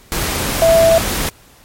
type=tone in noise; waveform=sine; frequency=659.3 Hz; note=E5; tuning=in tune; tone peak=-7 dBFS; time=0.62-0.98 s; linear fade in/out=0 ms; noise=pink; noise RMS=-19 dBFS; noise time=0.12-1.29 s; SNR=+9 dB; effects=pink hiss -46 dBFS RMS until 1.64 s + MP3 64 kbps